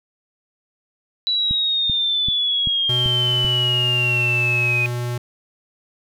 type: exponential sweep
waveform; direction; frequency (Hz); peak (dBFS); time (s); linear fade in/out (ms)
sine; down; 3951 to 2489; -17; 1.27-4.86; 0
type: click train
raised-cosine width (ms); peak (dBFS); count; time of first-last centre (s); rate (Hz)
5; -15; 6; 1.51-3.448; 2.58
type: tone with pitch glide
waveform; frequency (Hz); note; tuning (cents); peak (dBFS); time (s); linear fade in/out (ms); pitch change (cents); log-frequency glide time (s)
square; 123.47 to 121.42; B2 to B2; 0 to -29; -23; 2.89-5.18; 5; -29; 3.9-4.24
effects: none